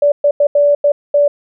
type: tone bursts at uneven times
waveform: sine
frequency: 579 Hz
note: D5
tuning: 25 cents flat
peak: -7 dBFS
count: 6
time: 0.02-0.12 / 0.24-0.31 / 0.4-0.47 / 0.55-0.75 / 0.84-0.92 / 1.14-1.28 s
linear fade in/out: 5 ms
effects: none